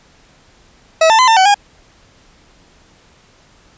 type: tone with pitch steps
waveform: 40% pulse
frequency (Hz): 645 / 890 / 1019 / 899 / 756 / 815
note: E5 / A5 / C6 / A5 / F#5 / G#5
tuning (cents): -38 / +20 / -46 / +37 / +37 / -33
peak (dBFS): -6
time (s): 1.01-1.544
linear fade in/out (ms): 5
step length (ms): 89
effects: pink hiss -49 dBFS RMS until 3.77 s + resampled to 16000 Hz